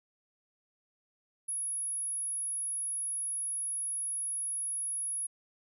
sine tone, 10480 Hz, E9, 11 cents flat, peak -32 dBFS, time 1.48-5.27 s, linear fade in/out 10 ms, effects none

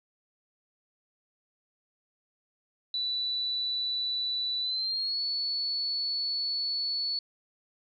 sine tone with pitch glide, 3965 to 4425 Hz, B7 to C#8, +6 to -4 cents, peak -28 dBFS, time 2.94-7.19 s, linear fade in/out 2 ms, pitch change +190 cents, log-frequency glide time 4.61-5.22 s, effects none

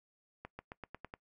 accelerating click train, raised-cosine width 0.5 ms, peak -29 dBFS, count 7, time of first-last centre 0.45-1.139 s, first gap 140 ms, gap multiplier 0.92, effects noise-tail reverb RT60 0.1 s tail -21 dB re dry

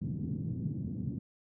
pink band-pass noise, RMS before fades -36 dBFS, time 0.01-1.19 s, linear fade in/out 10 ms, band 110 to 240 Hz, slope 24 dB/octave, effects none

